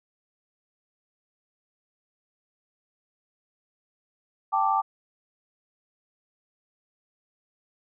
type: chord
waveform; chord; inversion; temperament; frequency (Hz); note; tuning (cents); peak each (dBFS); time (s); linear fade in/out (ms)
sine; G suspended second; none; equal; 784 / 880 / 1174.7; G5 / A5 / D6; 0 / 0 / 0; -25; 4.52-4.82; 20
effects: none